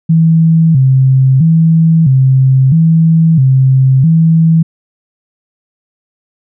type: tone with vibrato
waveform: sine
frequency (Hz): 146.83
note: D3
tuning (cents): 0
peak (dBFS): -4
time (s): 0.09-4.63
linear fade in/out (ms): 10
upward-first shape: square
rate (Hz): 0.76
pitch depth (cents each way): 180
effects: none